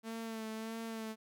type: tone with vibrato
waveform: sawtooth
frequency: 223.3 Hz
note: A3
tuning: 26 cents sharp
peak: -36 dBFS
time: 0.03-1.16 s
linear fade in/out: 50 ms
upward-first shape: sine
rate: 1.6 Hz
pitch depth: 30 cents each way
effects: none